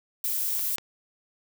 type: noise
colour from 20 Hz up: violet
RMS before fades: -28 dBFS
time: 0.24-0.76 s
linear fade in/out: 2 ms
type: clicks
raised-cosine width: 0.2 ms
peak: -21 dBFS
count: 2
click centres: 0.593 / 0.783 s
effects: none